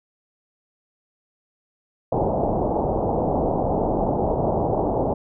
white low-pass noise, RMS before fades -22 dBFS, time 2.12-5.14 s, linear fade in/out 5 ms, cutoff 840 Hz, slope 48 dB/octave, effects none

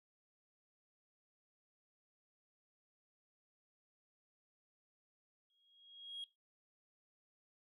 sine tone with exponential growth, 3283 Hz, G#7, 21 cents flat, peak -39 dBFS, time 5.5-6.24 s, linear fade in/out 1 ms, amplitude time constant 160 ms, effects noise-tail reverb RT60 0.2 s tail -19 dB re dry + tanh soft clip ceiling -41 dBFS

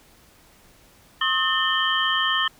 sine tone cluster, 1073 / 1272 / 1800 / 2994 / 3171 Hz, C6 / D#6 / A6 / F#7 / G7, +43 / +38 / +39 / +20 / +19 cents, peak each -27 / -27 / -24 / -27 / -25 dBFS, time 1.21-2.48 s, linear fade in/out 5 ms, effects pink hiss -54 dBFS RMS until 2.59 s

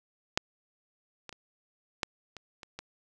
clicks, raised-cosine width 0.2 ms, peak -7 / -24 / -28 / -11 / -26 / -27 / -22 dBFS, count 7, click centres 0.375 / 1.293 / 1.327 / 2.032 / 2.367 / 2.632 / 2.79 s, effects none

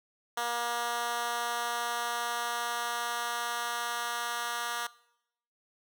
10% pulse tone with high-pass filter sweep, 237.5 Hz, A#3, 33 cents sharp, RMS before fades -33 dBFS, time 0.37-4.87 s, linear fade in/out 5 ms, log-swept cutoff 780 to 1200 Hz, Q 1, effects noise-tail reverb RT60 0.8 s tail -21 dB re dry

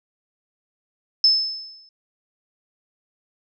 sine tone with exponential decay, 5240 Hz, E8, 11 cents flat, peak -10 dBFS, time 1.24-1.89 s, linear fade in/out 2 ms, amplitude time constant 140 ms, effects none

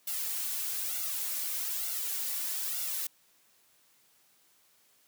blue noise with flanger, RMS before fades -34 dBFS, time 0.07-3.07 s, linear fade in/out 5 ms, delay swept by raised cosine 1.4 to 3.5 ms, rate 1.1 Hz, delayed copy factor +0.85, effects white hiss -66 dBFS RMS until 5.07 s + high-pass 100 Hz 12 dB/octave

